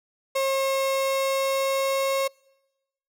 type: tone with pitch glide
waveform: 35% pulse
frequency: 539 to 542.4 Hz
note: C#5 to C#5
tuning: -49 to -38 cents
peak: -20 dBFS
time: 0.35-2.28 s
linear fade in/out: 10 ms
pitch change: +11 cents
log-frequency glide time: 0.93-2.17 s
effects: noise-tail reverb RT60 1.0 s tail -26 dB re dry